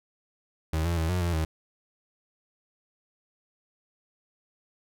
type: tone with pitch steps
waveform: 35% pulse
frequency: 79.4 / 85.4 / 80.7 / 90.2 / 86.2 / 79.5 Hz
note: D#2 / F2 / E2 / F#2 / F2 / D#2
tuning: +36 / -38 / -36 / -44 / -22 / +38 cents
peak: -23 dBFS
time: 0.73-1.45 s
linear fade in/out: 5 ms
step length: 120 ms
effects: none